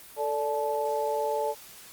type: tone cluster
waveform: sine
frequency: 441.5 / 583 / 867 Hz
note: A4 / D5 / A5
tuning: +6 / -13 / -26 cents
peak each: -30 dBFS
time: 0.16-1.55 s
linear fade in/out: 50 ms
effects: white hiss -48 dBFS RMS until 1.92 s + Opus 32 kbps